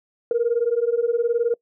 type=beating tone pair; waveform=sine; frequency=460.8 / 479.8 Hz; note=A#4 / A#4; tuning=-20 / +50 cents; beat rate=19 Hz; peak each=-20 dBFS; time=0.31-1.54 s; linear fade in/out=2 ms; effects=noise-tail reverb RT60 0.1 s tail -24 dB re dry + tanh soft clip ceiling -12 dBFS